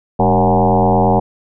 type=tone with frequency modulation; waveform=sine; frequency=472.7 Hz; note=A#4; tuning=24 cents sharp; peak=-9 dBFS; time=0.19-1.2 s; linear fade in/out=10 ms; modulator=88.8 Hz; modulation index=4.6; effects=none